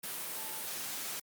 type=tone in noise; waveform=sine; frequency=873 Hz; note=A5; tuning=14 cents flat; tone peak=-49 dBFS; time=0.36-0.61 s; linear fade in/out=10 ms; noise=white; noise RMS=-39 dBFS; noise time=0.03-1.2 s; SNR=-13 dB; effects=high-pass 150 Hz 12 dB/octave + Opus 32 kbps